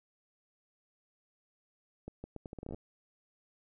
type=accelerating click train; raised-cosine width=2 ms; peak=-29 dBFS; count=13; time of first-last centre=2.08-2.745 s; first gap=160 ms; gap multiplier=0.77; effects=none